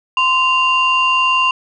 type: tone pair together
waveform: sine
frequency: 1037 / 2781 Hz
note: C6 / F7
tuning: -16 / -8 cents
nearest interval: octave + perfect fourth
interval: 1708 cents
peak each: -13 dBFS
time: 0.17-1.51 s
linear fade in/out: 2 ms
effects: tanh soft clip ceiling -6 dBFS